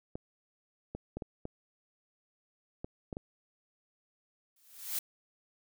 clicks, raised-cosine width 2 ms, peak -25 dBFS, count 8, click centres 0.155 / 0.95 / 1.17 / 1.222 / 1.454 / 2.845 / 3.128 / 3.169 s
blue noise with exponential growth, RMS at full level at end -31 dBFS, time 4.56-4.99 s, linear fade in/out 5 ms, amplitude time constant 92 ms
effects none

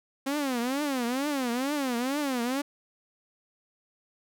sawtooth tone with vibrato, 264.4 Hz, C4, 18 cents sharp, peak -23 dBFS, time 0.26-2.62 s, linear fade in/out 10 ms, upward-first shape triangle, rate 2.2 Hz, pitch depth 240 cents each way, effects none

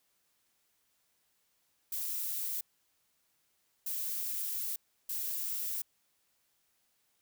violet noise bursts at uneven times, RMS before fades -36 dBFS, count 3, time 1.92-2.61 / 3.86-4.76 / 5.09-5.82 s, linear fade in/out 5 ms, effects white hiss -75 dBFS RMS until 7.21 s

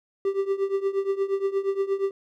triangle tone with tremolo, 392 Hz, G4, in tune, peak -17 dBFS, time 0.25-2.11 s, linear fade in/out 2 ms, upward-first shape triangle, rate 8.5 Hz, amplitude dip 90%, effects none

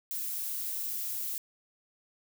violet noise, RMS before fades -35 dBFS, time 0.11-1.38 s, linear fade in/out 0 ms, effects none

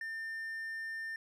triangle tone, 1800 Hz, A6, 39 cents sharp, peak -36 dBFS, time 0.01-1.16 s, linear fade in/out 2 ms, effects none

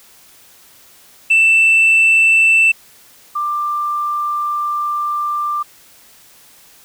sine tone pair in turn, 2662 / 1185.8 Hz, E7 / D6, +16 / +16 cents, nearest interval octave + major second, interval 1400 cents, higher first, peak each -6 / -16 dBFS, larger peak first, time 1.3-2.72 / 3.35-5.63 s, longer second, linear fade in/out 10 ms, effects tanh soft clip ceiling -6 dBFS + white hiss -46 dBFS RMS until 6.84 s

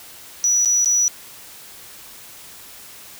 sine tone with dropouts, 5880 Hz, F#8, 12 cents flat, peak -13 dBFS, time 0.44-1.08 s, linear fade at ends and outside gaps 0 ms, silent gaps 0.649-0.657 / 0.846-0.858 s, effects tanh soft clip ceiling -10 dBFS + white hiss -41 dBFS RMS until 3.19 s

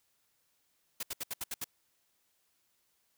white noise bursts, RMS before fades -37 dBFS, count 7, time 1-1.643 s, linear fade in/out 5 ms, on 31 ms, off 71 ms, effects white hiss -75 dBFS RMS until 3.17 s

